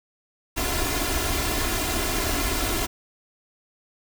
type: noise with comb filter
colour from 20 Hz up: pink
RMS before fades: -25 dBFS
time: 0.56-2.87 s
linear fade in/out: 20 ms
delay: 2.9 ms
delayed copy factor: +0.7
effects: none